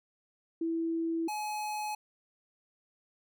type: tone pair in turn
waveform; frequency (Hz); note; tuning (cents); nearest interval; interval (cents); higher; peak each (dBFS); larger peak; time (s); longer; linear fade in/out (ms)
sine / square; 329.6 / 846.5; E4 / G#5; 0 / +33; octave + major third; 1633; second; -29 / -34; first; 0.61-1.28 / 1.28-1.95; neither; 5
effects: none